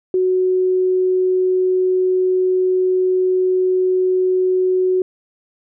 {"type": "tone", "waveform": "sine", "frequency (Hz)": 370, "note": "F#4", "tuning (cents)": 0, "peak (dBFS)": -13, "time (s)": [0.14, 5.02], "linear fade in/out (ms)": 2, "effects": []}